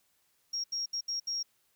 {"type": "tone bursts at uneven times", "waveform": "triangle", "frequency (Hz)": 5588, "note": "F8", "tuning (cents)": 0, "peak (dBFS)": -28, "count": 5, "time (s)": [[0.53, 0.64], [0.72, 0.86], [0.93, 1.01], [1.08, 1.2], [1.27, 1.43]], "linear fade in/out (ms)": 10, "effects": ["tanh soft clip ceiling -29 dBFS", "white hiss -72 dBFS RMS until 1.75 s"]}